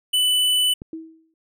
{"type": "tone", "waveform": "square", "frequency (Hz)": 2988, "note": "F#7", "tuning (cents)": 16, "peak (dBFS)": -17, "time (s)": [0.13, 0.74], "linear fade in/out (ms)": 10}
{"type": "click", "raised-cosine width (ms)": 3, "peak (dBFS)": -22, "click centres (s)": 0.819}
{"type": "tone with exponential decay", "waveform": "sine", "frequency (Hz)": 322.6, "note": "E4", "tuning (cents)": -37, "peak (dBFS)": -27, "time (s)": [0.93, 1.34], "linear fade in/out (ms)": 2, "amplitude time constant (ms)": 88}
{"effects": []}